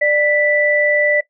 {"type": "tone pair together", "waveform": "sine", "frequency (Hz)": [593.6, 1976], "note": ["D5", "B6"], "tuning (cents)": [18, 0], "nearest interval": "octave + major sixth", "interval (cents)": 2082, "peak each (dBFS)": -15, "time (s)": [0.01, 1.21], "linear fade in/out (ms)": 10, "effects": ["noise-tail reverb RT60 0.1 s tail -18 dB re dry"]}